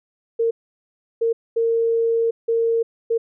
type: tone bursts at uneven times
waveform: sine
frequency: 458.8 Hz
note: A#4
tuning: 28 cents flat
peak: -16 dBFS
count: 5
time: 0.39-0.51 / 1.21-1.33 / 1.56-2.31 / 2.48-2.83 / 3.1-3.18 s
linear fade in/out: 10 ms
effects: none